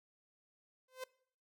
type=tone with exponential growth; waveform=sawtooth; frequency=515 Hz; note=C5; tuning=28 cents flat; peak=-35 dBFS; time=0.88-1.04 s; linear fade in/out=5 ms; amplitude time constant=34 ms; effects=noise-tail reverb RT60 0.6 s tail -22 dB re dry